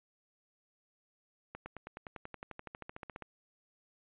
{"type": "accelerating click train", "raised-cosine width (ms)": 0.5, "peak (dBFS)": -28, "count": 21, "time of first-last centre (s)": [1.55, 3.223], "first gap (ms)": 110, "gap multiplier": 0.97, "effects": ["resampled to 8000 Hz"]}